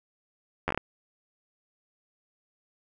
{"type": "slowing click train", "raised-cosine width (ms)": 0.5, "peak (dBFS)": -12, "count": 6, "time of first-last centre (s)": [0.68, 0.776], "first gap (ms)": 11, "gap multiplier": 1.28, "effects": []}